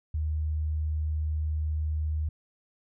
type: tone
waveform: sine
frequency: 77.1 Hz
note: D#2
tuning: 15 cents flat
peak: -26 dBFS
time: 0.14-2.29 s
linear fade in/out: 5 ms
effects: none